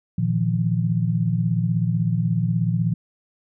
sine chord, Bb suspended fourth, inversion none, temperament equal with one note detuned, 116.54 / 155.56 / 171.91 Hz, Bb2 / Eb3 / F3, 0 / 0 / -27 cents, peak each -22 / -25 / -22 dBFS, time 0.18-2.94 s, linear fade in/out 5 ms, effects none

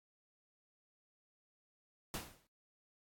pink noise with exponential decay, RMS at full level -39 dBFS, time 2.14-2.47 s, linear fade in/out 1 ms, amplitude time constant 71 ms, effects AAC 64 kbps

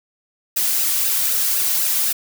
blue noise with flanger, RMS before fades -19 dBFS, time 0.56-2.13 s, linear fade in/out 10 ms, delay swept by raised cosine 0.9 to 2.4 ms, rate 3.9 Hz, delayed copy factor -0.65, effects none

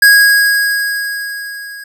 square tone with level ramp, 1648 Hz, G#6, 14 cents flat, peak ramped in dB -3 to -28 dBFS, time 0.02-1.84 s, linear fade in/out 5 ms, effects none

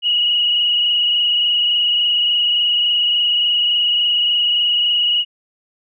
sine tone with frequency modulation, 2900 Hz, F#7, 35 cents flat, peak -13 dBFS, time 0.02-5.25 s, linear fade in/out 50 ms, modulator 23.5 Hz, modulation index 2.1, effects none

